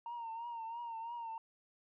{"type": "tone with vibrato", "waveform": "sine", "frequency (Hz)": 925, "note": "A#5", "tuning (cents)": -14, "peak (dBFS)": -39, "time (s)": [0.06, 1.38], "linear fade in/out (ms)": 2, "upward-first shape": "triangle", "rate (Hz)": 3, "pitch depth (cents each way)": 65, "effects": ["tanh soft clip ceiling -38 dBFS"]}